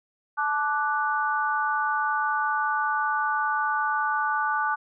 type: chord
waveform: sine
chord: D major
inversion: second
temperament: equal with one note detuned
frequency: 868.9 / 1174.7 / 1480 Hz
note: A5 / D6 / F#6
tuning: -22 / 0 / 0 cents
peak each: -27 dBFS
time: 0.37-4.76 s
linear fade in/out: 20 ms
effects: none